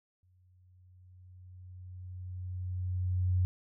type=tone with exponential growth; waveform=sine; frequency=91.2 Hz; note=F#2; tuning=24 cents flat; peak=-24 dBFS; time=0.23-3.45 s; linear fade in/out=0 ms; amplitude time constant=700 ms; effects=none